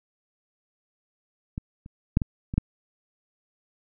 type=clicks; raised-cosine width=5 ms; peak=-18 / -30 / -6 / -14 / -18 / -7 dBFS; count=6; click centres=1.579 / 1.861 / 2.171 / 2.218 / 2.539 / 2.58 s; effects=none